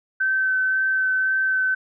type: tone with vibrato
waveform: sine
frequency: 1535 Hz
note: G6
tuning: 37 cents flat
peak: -18 dBFS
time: 0.2-1.75 s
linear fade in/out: 10 ms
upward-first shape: sine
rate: 1.9 Hz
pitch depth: 13 cents each way
effects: none